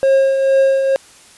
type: tone with tremolo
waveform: triangle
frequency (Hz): 539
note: C#5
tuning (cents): -49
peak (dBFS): -6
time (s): 0.03-0.96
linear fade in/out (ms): 0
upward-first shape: triangle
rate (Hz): 2.2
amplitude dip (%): 50
effects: white hiss -44 dBFS RMS until 1.37 s + resampled to 24000 Hz